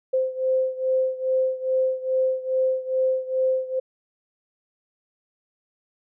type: beating tone pair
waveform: sine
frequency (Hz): 519 / 521.4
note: C5 / C5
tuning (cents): -14 / -6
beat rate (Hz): 2.4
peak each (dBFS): -22 / -25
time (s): 0.13-3.8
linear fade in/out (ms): 10
effects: none